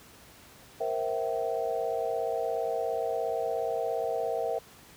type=chord; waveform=sine; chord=C dominant seventh; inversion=third; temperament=equal with one note detuned; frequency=466.2 / 523.3 / 659.3 / 768.3 Hz; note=Bb4 / C5 / E5 / G5; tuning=0 / 0 / 0 / -35 cents; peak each=-32 / -35 / -32 / -35 dBFS; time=0.8-4.59 s; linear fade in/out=10 ms; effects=pink hiss -53 dBFS RMS until 4.96 s + high-pass 60 Hz 12 dB/octave